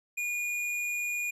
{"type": "tone with hard clipping", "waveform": "triangle", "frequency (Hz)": 2438, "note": "D#7", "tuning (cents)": -36, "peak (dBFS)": -31, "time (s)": [0.17, 1.31], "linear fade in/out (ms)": 10, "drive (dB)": 18, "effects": ["resampled to 32000 Hz"]}